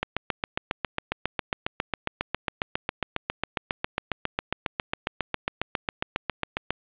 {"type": "click train", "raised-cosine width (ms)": 0.3, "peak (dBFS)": -8, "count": 50, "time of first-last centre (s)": [0.03, 6.706], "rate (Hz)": 7.34, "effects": ["resampled to 8000 Hz", "7-bit"]}